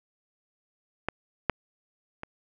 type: clicks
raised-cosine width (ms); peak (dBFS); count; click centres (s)
0.5; -12 / -7 / -21; 3; 1.086 / 1.497 / 2.234
effects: none